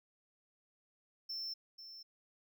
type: tone with echo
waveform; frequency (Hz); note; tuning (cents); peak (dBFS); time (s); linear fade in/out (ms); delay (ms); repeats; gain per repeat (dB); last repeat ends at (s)
triangle; 5350; E8; +25; -38; 1.29-1.54; 10; 490; 1; -10; 2.03
effects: none